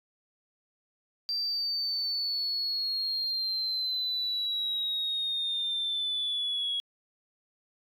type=linear sweep; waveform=sine; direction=down; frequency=4699 to 3322 Hz; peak=-27 dBFS; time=1.29-6.8 s; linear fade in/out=0 ms; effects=tanh soft clip ceiling -24 dBFS